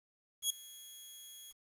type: tone with ADSR envelope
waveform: 15% pulse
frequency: 3322 Hz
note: G#7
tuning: in tune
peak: -21 dBFS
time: 0.42-1.53 s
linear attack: 80 ms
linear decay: 6 ms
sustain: -22 dB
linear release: 23 ms
effects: resampled to 32000 Hz + 10-bit

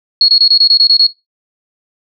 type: tone bursts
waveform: sine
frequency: 4328 Hz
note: C#8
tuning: 42 cents flat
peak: -4 dBFS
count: 9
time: 0.21-1.067 s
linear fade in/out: 2 ms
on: 73 ms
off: 25 ms
effects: noise-tail reverb RT60 0.2 s tail -18 dB re dry

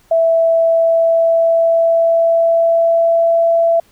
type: tone with pitch glide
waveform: sine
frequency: 659.3 to 668.9 Hz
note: E5 to E5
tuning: 0 to +25 cents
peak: -9 dBFS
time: 0.11-3.8 s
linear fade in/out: 5 ms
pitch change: +25 cents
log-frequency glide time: 0.31-3.38 s
effects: pink hiss -53 dBFS RMS until 3.91 s

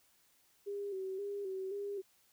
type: tone with vibrato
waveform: sine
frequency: 392 Hz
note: G4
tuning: in tune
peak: -37 dBFS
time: 0.66-2.02 s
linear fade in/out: 20 ms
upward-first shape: square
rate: 1.9 Hz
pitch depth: 52 cents each way
effects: white hiss -70 dBFS RMS until 2.32 s

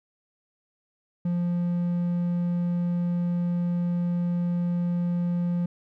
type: tone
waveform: triangle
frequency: 174.61 Hz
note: F3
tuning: in tune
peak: -21 dBFS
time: 1.25-5.66 s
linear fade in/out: 5 ms
effects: none

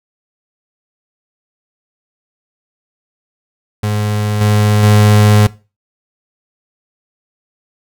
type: tone with level steps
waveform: 35% pulse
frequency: 105 Hz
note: G#2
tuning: 19 cents sharp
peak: -12 / -7 / -4 dBFS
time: 3.83-5.47 s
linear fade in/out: 5 ms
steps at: 4.41 / 4.83 s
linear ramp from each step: 2 ms
effects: noise-tail reverb RT60 0.3 s tail -20 dB re dry

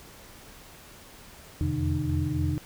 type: tone cluster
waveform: sine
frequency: 82.9 / 86.5 / 127.4 / 150.1 / 304.7 Hz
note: E2 / F2 / C3 / D3 / D#4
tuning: +10 / -16 / -46 / +38 / -36 cents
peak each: -31 dBFS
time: 1.61-2.58 s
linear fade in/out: 0 ms
effects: pink hiss -49 dBFS RMS until 2.65 s

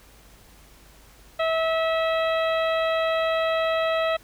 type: harmonic tone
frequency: 649 Hz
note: E5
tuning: 27 cents flat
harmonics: 1 / 2 / 3 / 4 / 5 / 6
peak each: -22 / -28 / -32 / -34 / -36 / -38 dBFS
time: 1.39-4.17 s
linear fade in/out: 10 ms
effects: added 50 Hz sine -53 dBFS peak until 4.23 s + pink hiss -53 dBFS RMS until 4.23 s

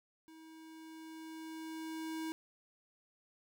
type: tone with level ramp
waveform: square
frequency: 320 Hz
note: D#4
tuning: 49 cents sharp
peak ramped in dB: -55 to -38 dBFS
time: 0.28-2.32 s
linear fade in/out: 0 ms
effects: none

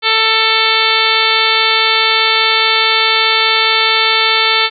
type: harmonic tone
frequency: 443.8 Hz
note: A4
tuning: 15 cents sharp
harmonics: 1 / 2 / 3 / 4 / 5 / 6 / 7 / 8 / 9 / 10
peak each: -22 / -20 / -17 / -21 / -16 / -20 / -19 / -16 / -21 / -20 dBFS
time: 0.02-4.7 s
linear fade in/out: 50 ms
effects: none

